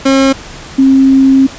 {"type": "tone pair in turn", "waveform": ["30% pulse", "sine"], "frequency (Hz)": [269.7, 267.8], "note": ["C#4", "C4"], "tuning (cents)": [-47, 40], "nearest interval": "unison", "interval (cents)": 13, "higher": "first", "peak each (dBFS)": -3, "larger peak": "neither", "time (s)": [[0.05, 0.33], [0.78, 1.47]], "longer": "second", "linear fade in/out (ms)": 10, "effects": ["pink hiss -29 dBFS RMS until 1.58 s", "resampled to 16000 Hz"]}